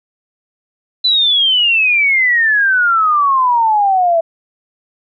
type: exponential sweep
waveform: sine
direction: down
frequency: 4039 to 652 Hz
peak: -9 dBFS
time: 1.04-4.21 s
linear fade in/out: 10 ms
effects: none